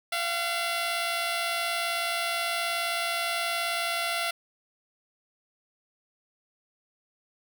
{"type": "tone pair together", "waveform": "10% pulse", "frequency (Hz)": [684.1, 743], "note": ["F5", "F#5"], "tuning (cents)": [-36, 7], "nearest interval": "minor second", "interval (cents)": 143, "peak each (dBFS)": [-19, -28], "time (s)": [0.12, 4.31], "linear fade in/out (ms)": 5, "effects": []}